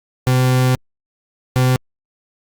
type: tone pair in turn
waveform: 40% pulse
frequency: 127.8 / 127.8 Hz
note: C3 / C3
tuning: -40 / -40 cents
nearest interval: unison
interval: 0 cents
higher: neither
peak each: -11 dBFS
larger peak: neither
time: 0.27-0.75 / 1.56-1.76 s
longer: first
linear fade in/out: 0 ms
effects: Opus 48 kbps